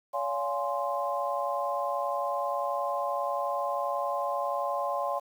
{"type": "chord", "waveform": "sine", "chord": "Db major seventh", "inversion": "none", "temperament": "equal with one note detuned", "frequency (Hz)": [568, 698.5, 830.6, 1046.5], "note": ["Db5", "F5", "Ab5", "C6"], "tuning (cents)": [42, 0, 0, 0], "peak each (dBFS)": [-32, -34, -35, -32], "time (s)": [0.13, 5.2], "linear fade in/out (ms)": 20, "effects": ["9-bit"]}